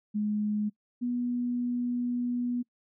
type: tone pair in turn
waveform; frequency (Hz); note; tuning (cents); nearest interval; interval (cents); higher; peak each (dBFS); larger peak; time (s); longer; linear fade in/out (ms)
sine; 210 / 243.9; G#3 / B3; +19 / -21; minor third; 260; second; -26 / -27; first; 0.14-0.7 / 1.01-2.63; second; 20
effects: noise-tail reverb RT60 0.1 s tail -24 dB re dry